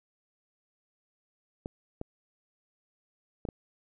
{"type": "clicks", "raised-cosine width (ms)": 2, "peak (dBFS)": -22, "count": 4, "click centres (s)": [1.659, 2.014, 3.452, 3.488], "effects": []}